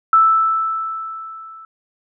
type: tone with level ramp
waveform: sine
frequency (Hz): 1318.5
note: E6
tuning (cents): 0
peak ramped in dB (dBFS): -7 to -36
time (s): 0.13-1.65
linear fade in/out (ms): 2
effects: none